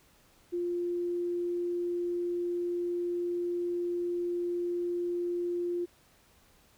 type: tone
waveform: sine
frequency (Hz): 349.8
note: F4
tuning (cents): +3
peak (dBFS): -29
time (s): 0.52-5.86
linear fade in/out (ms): 20
effects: pink hiss -63 dBFS RMS until 6.77 s